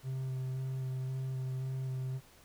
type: tone with vibrato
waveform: triangle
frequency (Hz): 130.81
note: C3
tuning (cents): 0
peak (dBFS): -32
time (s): 0.03-2.21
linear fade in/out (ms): 50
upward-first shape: square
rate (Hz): 1.9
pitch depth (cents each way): 11
effects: pink hiss -60 dBFS RMS until 2.44 s